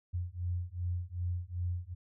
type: beating tone pair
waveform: sine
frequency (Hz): 87.31 / 89.91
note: F2 / F#2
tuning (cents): 0 / -49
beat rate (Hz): 2.6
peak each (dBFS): -36 / -36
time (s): 0.13-1.95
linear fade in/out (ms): 20
effects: none